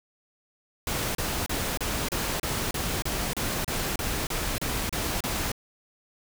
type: noise bursts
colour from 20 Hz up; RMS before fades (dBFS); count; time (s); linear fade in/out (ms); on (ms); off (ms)
pink; -29; 15; 0.87-5.518; 2; 280; 32
effects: none